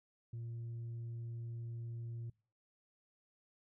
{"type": "tone", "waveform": "sine", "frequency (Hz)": 116.54, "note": "A#2", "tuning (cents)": 0, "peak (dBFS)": -39, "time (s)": [0.33, 2.3], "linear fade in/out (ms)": 5, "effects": ["noise-tail reverb RT60 0.4 s tail -25 dB re dry", "tanh soft clip ceiling -40 dBFS"]}